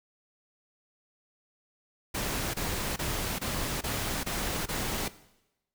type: noise bursts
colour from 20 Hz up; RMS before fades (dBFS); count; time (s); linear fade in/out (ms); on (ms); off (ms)
pink; -32; 7; 2.14-5.084; 10; 400; 24
effects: noise-tail reverb RT60 0.9 s tail -17 dB re dry